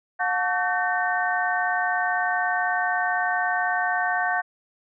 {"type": "tone cluster", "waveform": "sine", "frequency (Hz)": [722, 880, 1127, 1534, 1818], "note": ["F#5", "A5", "C#6", "G6", "A#6"], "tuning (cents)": [-43, 0, 28, -38, -44], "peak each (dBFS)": [-25, -32, -32, -26, -28], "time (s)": [0.19, 4.42], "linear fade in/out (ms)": 20, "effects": []}